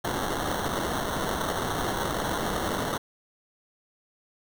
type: noise with sample-and-hold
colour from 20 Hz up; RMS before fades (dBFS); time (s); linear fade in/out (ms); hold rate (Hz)
violet; -29; 0.04-2.98; 10; 2450
effects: none